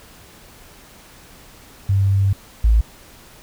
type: tone pair in turn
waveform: sine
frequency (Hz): 98 / 55.24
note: G2 / A1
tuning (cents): 0 / +8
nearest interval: minor seventh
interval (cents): 992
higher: first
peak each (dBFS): -13 / -10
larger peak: second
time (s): 1.89-2.33 / 2.64-2.81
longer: first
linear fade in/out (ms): 5
effects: pink hiss -45 dBFS RMS until 3.42 s